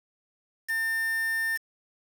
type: tone with quantisation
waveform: triangle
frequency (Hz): 1800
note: A6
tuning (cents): +39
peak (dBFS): -24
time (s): 0.68-1.58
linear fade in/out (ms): 20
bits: 6
effects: none